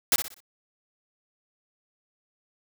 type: noise with echo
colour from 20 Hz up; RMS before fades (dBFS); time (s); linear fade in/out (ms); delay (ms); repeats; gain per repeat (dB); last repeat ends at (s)
white; -20; 0.12-0.16; 2; 61; 4; -9; 0.404
effects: none